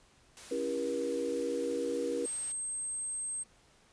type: noise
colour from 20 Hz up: white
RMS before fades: -49 dBFS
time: 0.37-2.52 s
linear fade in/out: 0 ms
type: chord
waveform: sine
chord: C# diminished seventh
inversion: none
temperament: just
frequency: 277.2 / 332.6 / 399.1 / 479 Hz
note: C#4 / E4 / G4 / Bb4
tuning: 0 / +16 / +31 / +47 cents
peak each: -38 / -39 / -39 / -33 dBFS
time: 0.51-2.26 s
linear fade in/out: 5 ms
type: tone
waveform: sine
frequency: 8370 Hz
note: C9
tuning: in tune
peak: -34 dBFS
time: 2.24-3.44 s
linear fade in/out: 20 ms
effects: pink hiss -64 dBFS RMS until 3.92 s + resampled to 22050 Hz